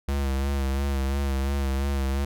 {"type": "tone with vibrato", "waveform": "square", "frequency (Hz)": 68.5, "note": "C#2", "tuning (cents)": -20, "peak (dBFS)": -24, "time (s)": [0.08, 2.25], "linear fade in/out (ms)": 5, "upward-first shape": "sine", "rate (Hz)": 2.9, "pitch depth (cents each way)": 44, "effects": []}